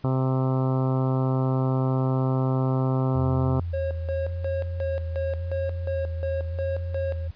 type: harmonic tone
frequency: 130.81 Hz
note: C3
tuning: in tune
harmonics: 1 / 2 / 3 / 4 / 5 / 6 / 7 / 8 / 9 / 10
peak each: -22 / -28 / -32 / -34 / -36 / -38 / -39 / -40 / -41 / -42 dBFS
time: 0.04-3.6 s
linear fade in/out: 2 ms
type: tone with vibrato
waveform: sine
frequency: 84.1 Hz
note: E2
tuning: 35 cents sharp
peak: -27 dBFS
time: 3.15-7.31 s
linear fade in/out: 5 ms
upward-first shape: square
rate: 0.89 Hz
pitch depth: 33 cents each way
type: tone with tremolo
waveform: triangle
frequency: 543 Hz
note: C#5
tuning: 36 cents flat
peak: -24 dBFS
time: 3.73-7.28 s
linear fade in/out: 10 ms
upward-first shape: square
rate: 2.8 Hz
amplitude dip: 80%
effects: pink hiss -57 dBFS RMS until 7.35 s + resampled to 11025 Hz